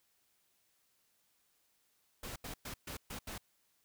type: noise bursts at uneven times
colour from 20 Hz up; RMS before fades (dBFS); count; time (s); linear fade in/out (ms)
pink; -44; 6; 2.23-2.36 / 2.44-2.54 / 2.65-2.74 / 2.87-2.97 / 3.1-3.19 / 3.27-3.38; 5
effects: white hiss -75 dBFS RMS until 3.84 s

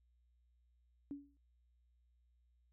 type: tone with exponential decay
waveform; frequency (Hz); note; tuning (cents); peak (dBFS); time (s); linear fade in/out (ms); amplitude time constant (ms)
sine; 283.6; C#4; +40; -39; 1.11-1.37; 0; 55
effects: added 60 Hz sine -70 dBFS peak until 2.72 s

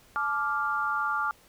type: chord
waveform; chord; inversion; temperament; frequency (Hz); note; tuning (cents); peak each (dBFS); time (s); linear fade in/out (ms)
sine; D minor; second; equal with one note detuned; 862.4 / 1174.7 / 1396.9; A5 / D6 / F6; -35 / 0 / 0; -33 / -29 / -29; 0.16-1.31; 0
effects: pink hiss -58 dBFS RMS until 1.48 s

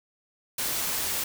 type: noise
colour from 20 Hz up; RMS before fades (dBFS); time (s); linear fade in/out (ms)
white; -29; 0.58-1.24; 5
effects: none

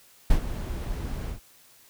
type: noise with ADSR envelope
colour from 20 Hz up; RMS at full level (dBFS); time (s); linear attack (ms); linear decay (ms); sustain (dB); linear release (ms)
brown; -19; 0.3-1.4; 5; 89; -12; 110
effects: white hiss -56 dBFS RMS until 1.89 s

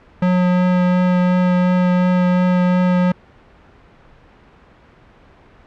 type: tone with vibrato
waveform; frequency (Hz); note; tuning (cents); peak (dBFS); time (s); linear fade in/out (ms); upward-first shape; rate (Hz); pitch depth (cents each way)
square; 180.7; F#3; -41; -13; 0.22-3.12; 5; triangle; 2.8; 10
effects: pink hiss -47 dBFS RMS until 5.66 s + low-pass 2000 Hz 12 dB/octave

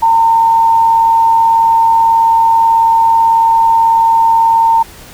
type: tone with amplitude modulation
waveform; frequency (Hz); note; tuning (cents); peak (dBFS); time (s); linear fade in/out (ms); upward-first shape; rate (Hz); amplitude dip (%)
sine; 911; A#5; -40; -4; 0.02-4.83; 10; sine; 98.3; 35
effects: pink hiss -35 dBFS RMS until 5.13 s

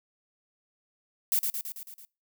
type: noise with echo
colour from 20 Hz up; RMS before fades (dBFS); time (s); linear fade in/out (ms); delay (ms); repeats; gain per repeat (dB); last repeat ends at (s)
violet; -25; 1.32-1.39; 0; 110; 6; -4; 2.05
effects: noise-tail reverb RT60 0.3 s tail -24 dB re dry

